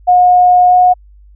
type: tone with pitch glide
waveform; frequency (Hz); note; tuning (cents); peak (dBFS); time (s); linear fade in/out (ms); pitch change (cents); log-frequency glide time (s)
sine; 721 to 726; F#5 to F#5; -45 to -33; -4; 0.07-0.94; 20; +12; 0.68-0.74
effects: added 50 Hz sine -38 dBFS peak until 1.35 s